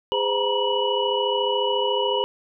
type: tone cluster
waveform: sine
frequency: 411.1 / 512 / 929 / 963 / 2943 Hz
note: G#4 / C5 / A#5 / B5 / F#7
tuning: -18 / -38 / -6 / -44 / -10 cents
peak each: -25 / -25 / -29 / -28 / -26 dBFS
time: 0.12-2.24 s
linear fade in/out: 0 ms
effects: none